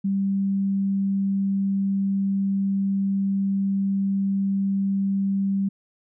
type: tone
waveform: sine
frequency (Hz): 196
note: G3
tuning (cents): 0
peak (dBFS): -20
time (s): 0.04-5.69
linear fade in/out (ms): 10
effects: none